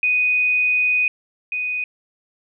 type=tone pair in turn; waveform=sine; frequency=2489 / 2489 Hz; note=D#7 / D#7; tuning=0 / 0 cents; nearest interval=unison; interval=0 cents; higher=neither; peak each=-15 / -21 dBFS; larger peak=first; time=0.03-1.08 / 1.52-1.84 s; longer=first; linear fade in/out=2 ms; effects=none